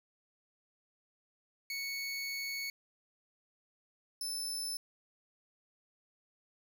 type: tone pair in turn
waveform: 25% pulse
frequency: 2217 / 5273 Hz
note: C#7 / E8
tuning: 0 / 0 cents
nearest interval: octave + minor third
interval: 1500 cents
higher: second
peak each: -33 / -31 dBFS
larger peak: second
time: 1.7-2.7 / 4.21-4.77 s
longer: first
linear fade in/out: 2 ms
effects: none